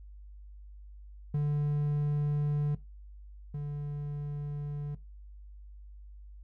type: tone pair in turn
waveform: triangle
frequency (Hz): 146.83 / 145.56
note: D3 / D3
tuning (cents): 0 / -15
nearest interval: unison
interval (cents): 15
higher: first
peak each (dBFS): -24 / -31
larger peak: first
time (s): 1.34-2.75 / 3.54-4.95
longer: neither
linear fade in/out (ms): 5
effects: noise-tail reverb RT60 0.2 s tail -18 dB re dry + added 50 Hz sine -46 dBFS peak until 6.43 s